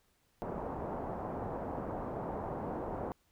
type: low-pass noise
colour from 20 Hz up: white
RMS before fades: -39 dBFS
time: 0.42-3.12 s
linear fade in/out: 0 ms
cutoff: 890 Hz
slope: 24 dB/octave
effects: pink hiss -73 dBFS RMS until 3.31 s